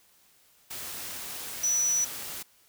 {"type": "tone in noise", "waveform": "sine", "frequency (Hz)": 5920, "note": "F#8", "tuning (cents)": 0, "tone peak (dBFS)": -23, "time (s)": [1.63, 2.05], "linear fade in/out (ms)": 10, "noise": "white", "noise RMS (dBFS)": -38, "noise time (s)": [0.7, 2.43], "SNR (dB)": 12, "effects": ["white hiss -62 dBFS RMS until 2.68 s"]}